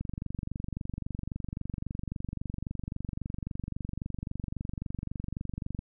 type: click train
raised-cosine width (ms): 5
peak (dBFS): -22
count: 138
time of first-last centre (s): 0.01-5.791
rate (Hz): 23.7
effects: none